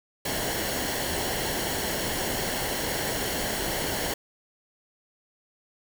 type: noise with comb filter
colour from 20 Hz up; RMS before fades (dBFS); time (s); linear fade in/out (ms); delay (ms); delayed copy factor
pink; -29; 0.25-4.14; 5; 0.81; -0.55
effects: none